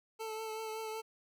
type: tone with vibrato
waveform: 25% pulse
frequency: 440 Hz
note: A4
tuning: in tune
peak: -35 dBFS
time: 0.19-1.02 s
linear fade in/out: 20 ms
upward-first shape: triangle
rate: 5.3 Hz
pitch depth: 26 cents each way
effects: none